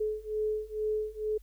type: beating tone pair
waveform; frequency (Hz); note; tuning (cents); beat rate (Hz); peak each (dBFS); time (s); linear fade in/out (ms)
sine; 427.6 / 429.8; A4 / A4; -49 / -41; 2.2; -33 / -32; 0-1.38; 10
effects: added 50 Hz sine -50 dBFS peak until 1.42 s + white hiss -69 dBFS RMS until 1.42 s

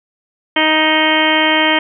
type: harmonic tone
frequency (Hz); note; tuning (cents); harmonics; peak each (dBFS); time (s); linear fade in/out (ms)
312.4; D#4; +7; 1 / 2 / 3 / 4 / 5 / 6 / 7 / 8 / 9 / 10; -18 / -19 / -18 / -24 / -23 / -18 / -18 / -24 / -24 / -18; 0.56-1.79; 5
effects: none

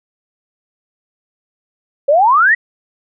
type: exponential sweep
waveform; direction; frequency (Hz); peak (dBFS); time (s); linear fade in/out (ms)
sine; up; 539 to 1975; -7; 2.08-2.55; 10
effects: none

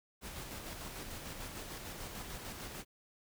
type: noise with tremolo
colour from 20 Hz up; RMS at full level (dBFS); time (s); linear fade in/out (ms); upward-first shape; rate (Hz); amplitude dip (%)
pink; -44; 0.21-2.85; 50; square; 6.7; 30
effects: none

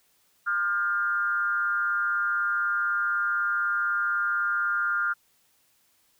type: tone with frequency modulation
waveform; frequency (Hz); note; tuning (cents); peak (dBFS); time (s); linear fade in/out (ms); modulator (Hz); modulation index
sine; 1400; F6; +4; -23; 0.46-5.14; 20; 176; 0.72
effects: white hiss -66 dBFS RMS until 6.19 s

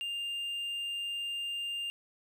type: tone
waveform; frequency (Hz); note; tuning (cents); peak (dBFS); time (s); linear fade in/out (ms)
triangle; 2801; F7; +4; -32; 0.01-1.9; 0
effects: none

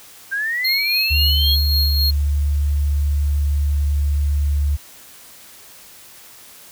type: linear sweep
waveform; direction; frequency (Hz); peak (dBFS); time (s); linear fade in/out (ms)
sine; up; 1568 to 3322; -19; 0.31-1.56; 20
type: tone with tremolo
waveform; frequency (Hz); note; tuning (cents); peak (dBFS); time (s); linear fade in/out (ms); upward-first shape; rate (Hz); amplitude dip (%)
square; 4264; C8; +32; -17; 0.64-2.11; 10; sine; 3.7; 45
type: tone with pitch glide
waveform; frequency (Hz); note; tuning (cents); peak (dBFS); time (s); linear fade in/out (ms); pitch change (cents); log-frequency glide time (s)
sine; 73.42 to 72.24; D2 to D2; 0 to -28; -15; 1.1-4.77; 20; -28; 1.82-1.91
effects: white hiss -43 dBFS RMS until 6.71 s

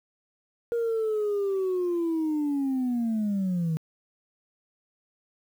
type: linear sweep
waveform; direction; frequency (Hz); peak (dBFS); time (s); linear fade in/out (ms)
sine; down; 473.1 to 155.6; -22; 0.72-3.77; 0
effects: tanh soft clip ceiling -22 dBFS + 9-bit

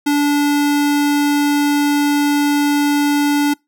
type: tone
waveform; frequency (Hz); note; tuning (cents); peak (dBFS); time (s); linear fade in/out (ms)
square; 290; D4; -22; -13; 0.06-3.54; 10
effects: noise-tail reverb RT60 0.2 s tail -26 dB re dry

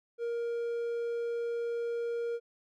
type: tone with hard clipping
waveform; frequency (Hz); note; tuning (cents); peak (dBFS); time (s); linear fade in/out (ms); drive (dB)
triangle; 469.3; A#4; +12; -32; 0.18-2.4; 50; 6
effects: none

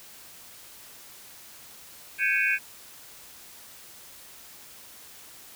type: tone cluster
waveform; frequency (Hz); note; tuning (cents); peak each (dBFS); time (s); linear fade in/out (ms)
sine; 1562 / 1669 / 2234 / 2468 / 2653; G6 / G#6 / C#7 / D#7 / E7; -7 / +8 / +13 / -15 / +10; -27 / -30 / -28 / -26 / -33; 2.18-2.59; 50
effects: white hiss -48 dBFS RMS until 5.55 s

